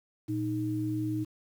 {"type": "tone pair together", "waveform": "sine", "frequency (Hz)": [117.27, 311.1], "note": ["A#2", "D#4"], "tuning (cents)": [11, 0], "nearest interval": "octave + perfect fourth", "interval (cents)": 1689, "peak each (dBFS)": [-33, -30], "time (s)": [0.28, 1.25], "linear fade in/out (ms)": 20, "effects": ["9-bit"]}